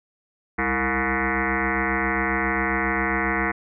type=tone with frequency modulation; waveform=sine; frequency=1108.7 Hz; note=C#6; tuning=in tune; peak=-20 dBFS; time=0.58-3.52 s; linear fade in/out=10 ms; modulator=130 Hz; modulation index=7.7; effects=none